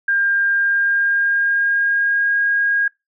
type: tone with pitch glide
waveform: sine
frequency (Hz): 1602 to 1631.9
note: G6 to G#6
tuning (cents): +37 to -31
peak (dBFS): -14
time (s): 0.08-2.88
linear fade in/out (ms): 5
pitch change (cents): +32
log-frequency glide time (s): 0.51-2.38
effects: noise-tail reverb RT60 0.2 s tail -25 dB re dry